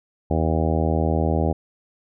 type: harmonic tone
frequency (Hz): 80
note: D#2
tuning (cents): +49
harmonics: 1 / 2 / 3 / 4 / 5 / 6 / 7 / 8 / 9 / 10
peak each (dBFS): -22 / -25 / -27 / -28 / -29 / -30 / -30 / -31 / -32 / -32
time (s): 0.3-1.53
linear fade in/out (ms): 10
effects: none

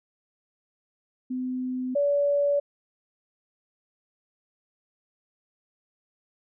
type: tone pair in turn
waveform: sine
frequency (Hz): 254.6 / 572.5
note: C4 / D5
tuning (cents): -47 / -44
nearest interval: octave + major second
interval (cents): 1403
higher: second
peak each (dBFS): -27 / -20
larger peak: second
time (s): 1.3-1.95 / 1.95-2.6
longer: neither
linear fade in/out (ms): 10
effects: none

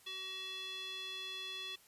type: tone with band-pass filter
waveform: square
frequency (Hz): 377.8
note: F#4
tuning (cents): +36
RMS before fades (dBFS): -44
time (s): 0.06-1.76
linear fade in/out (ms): 10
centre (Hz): 3300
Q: 5.2
effects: white hiss -64 dBFS RMS until 1.87 s + resampled to 32000 Hz

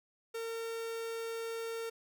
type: tone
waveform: 45% pulse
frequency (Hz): 456.3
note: A#4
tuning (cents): -37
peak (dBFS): -37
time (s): 0.34-1.9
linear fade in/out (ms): 10
effects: none

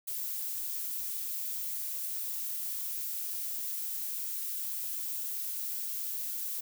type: noise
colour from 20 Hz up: violet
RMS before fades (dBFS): -36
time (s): 0.07-6.61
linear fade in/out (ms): 10
effects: none

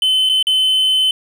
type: tone with dropouts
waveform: triangle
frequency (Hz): 3051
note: G7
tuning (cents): -48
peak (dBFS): -10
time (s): 0.02-1.11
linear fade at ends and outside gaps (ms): 2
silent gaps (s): 0.291-0.296 / 0.427-0.469
effects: none

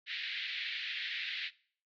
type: band-pass noise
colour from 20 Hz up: pink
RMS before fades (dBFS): -39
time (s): 0.06-1.51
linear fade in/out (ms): 50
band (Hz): 1800 to 4100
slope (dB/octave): 48
effects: noise-tail reverb RT60 0.5 s tail -21 dB re dry

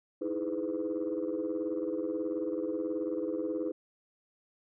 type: chord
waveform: sine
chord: E major seventh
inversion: third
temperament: equal with one note detuned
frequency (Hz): 311.1 / 329.6 / 415.3 / 504.8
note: D#4 / E4 / G#4 / B4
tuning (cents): 0 / 0 / 0 / +38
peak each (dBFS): -35 / -35 / -37 / -35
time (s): 0.21-3.72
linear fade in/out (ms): 10
effects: tanh soft clip ceiling -24 dBFS

